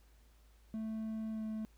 triangle tone with pitch glide, 220 to 218 Hz, A3 to A3, 0 to -16 cents, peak -35 dBFS, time 0.74-1.65 s, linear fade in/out 0 ms, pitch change -16 cents, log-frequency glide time 1.32-1.43 s, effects added 54 Hz sine -61 dBFS peak until 1.77 s + pink hiss -71 dBFS RMS until 1.77 s

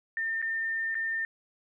sine tone with dropouts, 1807 Hz, A6, 46 cents sharp, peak -28 dBFS, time 0.17-1.25 s, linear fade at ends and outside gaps 1 ms, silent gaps 0.417-0.425 / 0.945-0.952 s, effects none

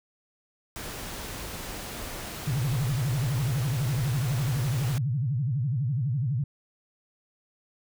pink noise, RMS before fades -37 dBFS, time 0.76-4.98 s, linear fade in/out 0 ms
sine tone with vibrato, 130.7 Hz, C3, 1 cent flat, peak -24 dBFS, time 2.47-6.44 s, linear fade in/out 5 ms, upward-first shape sine, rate 12 Hz, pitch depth 260 cents each way
effects none

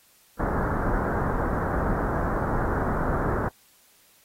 pink low-pass noise, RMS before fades -26 dBFS, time 0.39-3.49 s, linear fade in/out 10 ms, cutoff 1600 Hz, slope 48 dB/octave, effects white hiss -59 dBFS RMS until 4.24 s + AAC 48 kbps

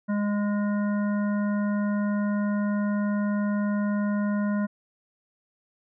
harmonic tone, 205.8 Hz, G#3, 16 cents flat, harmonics 1 / 3 / 5 / 7 / 9, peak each -23 / -35 / -39 / -39 / -45 dBFS, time 0.08-4.67 s, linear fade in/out 20 ms, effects none

